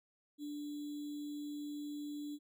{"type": "tone with sample-and-hold", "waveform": "sine", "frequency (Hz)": 293.7, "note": "D4", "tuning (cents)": 0, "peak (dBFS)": -40, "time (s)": [0.38, 2.39], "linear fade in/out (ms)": 50, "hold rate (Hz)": 3675, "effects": []}